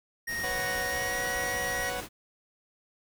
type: noise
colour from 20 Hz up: pink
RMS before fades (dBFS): -40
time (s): 0.27-2.09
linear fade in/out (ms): 50
type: tone with pitch glide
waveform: square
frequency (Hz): 1864.7 to 1907.2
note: A#6 to A#6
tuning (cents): 0 to +39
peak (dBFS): -32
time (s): 0.27-1.9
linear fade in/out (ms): 10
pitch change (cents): +39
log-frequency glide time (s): 0.86-1.22
type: chord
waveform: sawtooth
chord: B suspended second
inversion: none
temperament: equal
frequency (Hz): 493.9 / 554.4 / 740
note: B4 / C#5 / F#5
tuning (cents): 0 / 0 / 0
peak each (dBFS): -34 / -34 / -32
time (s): 0.43-2.01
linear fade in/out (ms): 10
effects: none